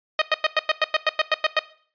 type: tone bursts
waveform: 10% pulse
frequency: 622.3 Hz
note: D#5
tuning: in tune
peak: -8 dBFS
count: 12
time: 0.19-1.592 s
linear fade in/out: 2 ms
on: 27 ms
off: 98 ms
effects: noise-tail reverb RT60 0.5 s tail -18 dB re dry + resampled to 11025 Hz